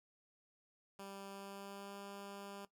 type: tone with pitch glide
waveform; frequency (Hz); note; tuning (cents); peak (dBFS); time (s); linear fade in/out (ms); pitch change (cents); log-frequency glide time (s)
10% pulse; 196.9 to 199.53; G3 to G3; +8 to +31; -40; 0.99-2.65; 2; +23; 1.29-1.96
effects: noise-tail reverb RT60 0.1 s tail -17 dB re dry